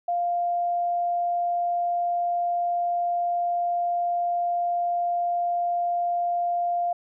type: tone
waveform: sine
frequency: 698.5 Hz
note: F5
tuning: in tune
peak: -22 dBFS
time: 0.08-6.93 s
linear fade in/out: 5 ms
effects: none